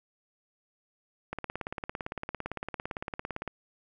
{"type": "click train", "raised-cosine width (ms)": 0.5, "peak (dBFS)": -19, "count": 39, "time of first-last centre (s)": [1.33, 3.477], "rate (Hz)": 17.7, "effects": []}